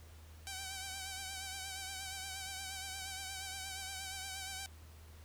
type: tone with vibrato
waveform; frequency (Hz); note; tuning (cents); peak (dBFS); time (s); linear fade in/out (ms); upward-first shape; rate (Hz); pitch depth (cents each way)
5% pulse; 769; G5; -33; -30; 0.47-4.66; 0; triangle; 8.5; 51
effects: added 79 Hz sine -53 dBFS peak until 5.24 s + pink hiss -62 dBFS RMS until 5.24 s